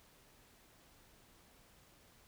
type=silence; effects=pink hiss -65 dBFS RMS until 2.27 s